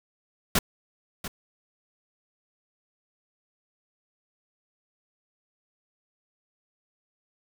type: noise with echo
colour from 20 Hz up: pink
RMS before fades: -21 dBFS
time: 0.55-0.59 s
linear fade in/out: 5 ms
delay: 690 ms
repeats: 1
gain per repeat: -13 dB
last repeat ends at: 1.28 s
effects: none